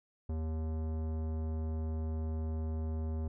sine tone with tanh clipping, 79.3 Hz, D#2, 33 cents sharp, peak -35 dBFS, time 0.29-3.28 s, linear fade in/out 5 ms, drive 17 dB, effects none

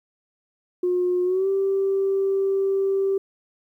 sine tone with pitch glide, 359.4 to 389.7 Hz, F4 to G4, +50 to -10 cents, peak -18 dBFS, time 0.83-3.18 s, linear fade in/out 5 ms, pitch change +140 cents, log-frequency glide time 1.24-1.48 s, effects tanh soft clip ceiling -14 dBFS + 10-bit

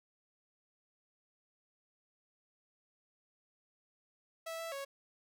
sawtooth tone with pitch steps, 655 / 660 / 553 Hz, E5 / E5 / C#5, -11 / +2 / -4 cents, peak -36 dBFS, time 4.46-4.85 s, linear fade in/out 10 ms, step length 130 ms, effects none

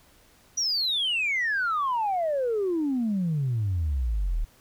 sine exponential sweep, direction down, 5920 to 35.85 Hz, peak -22 dBFS, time 0.57-4.45 s, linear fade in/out 10 ms, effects tanh soft clip ceiling -20 dBFS + pink hiss -58 dBFS RMS until 4.6 s

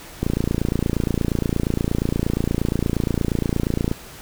click train, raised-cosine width 3 ms, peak -7 dBFS, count 106, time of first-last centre 0.23-3.914 s, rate 28.5 Hz, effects pink hiss -40 dBFS RMS until 4.21 s

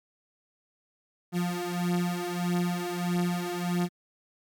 35% pulse beating tone pair, 175.4 / 177 Hz, F3 / F3, +8 / +23 cents, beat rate 1.6 Hz, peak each -28 dBFS, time 1.32-3.89 s, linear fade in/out 50 ms, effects MP3 96 kbps

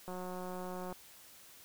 click train, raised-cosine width 1 ms, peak -30 dBFS, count 155, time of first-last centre 0.08-0.926 s, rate 182 Hz, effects white hiss -57 dBFS RMS until 1.64 s

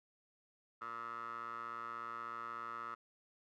15% pulse tone with band-pass filter, 116.54 Hz, A#2, in tune, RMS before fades -45 dBFS, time 0.81-2.95 s, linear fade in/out 10 ms, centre 1300 Hz, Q 8.2, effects none

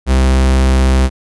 45% pulse tone, 65.41 Hz, C2, in tune, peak -8 dBFS, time 0.06-1.1 s, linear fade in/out 50 ms, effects resampled to 24000 Hz

